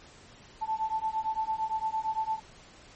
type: beating tone pair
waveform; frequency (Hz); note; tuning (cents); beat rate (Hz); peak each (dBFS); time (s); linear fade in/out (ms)
sine; 875 / 883.8; A5 / A5; -10 / +7; 8.8; -31; 0.61-2.4; 20
effects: pink hiss -53 dBFS RMS until 2.95 s + MP3 32 kbps